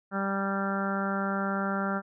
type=harmonic tone with a mistuned harmonic; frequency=196.3 Hz; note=G3; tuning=3 cents sharp; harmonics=1 / 2 / 3 / 4 / 5 / 6 / 7 / 8 / 9; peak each=-30 / -38 / -36 / -37 / -42 / -40 / -33 / -39 / -46 dBFS; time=0.11-2.02 s; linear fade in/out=50 ms; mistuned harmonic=5; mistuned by=-21 cents; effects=none